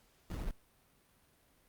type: noise with sample-and-hold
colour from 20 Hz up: brown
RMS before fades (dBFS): -38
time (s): 0.3-0.51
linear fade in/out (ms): 2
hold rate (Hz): 1575
effects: pink hiss -69 dBFS RMS until 1.68 s + Opus 48 kbps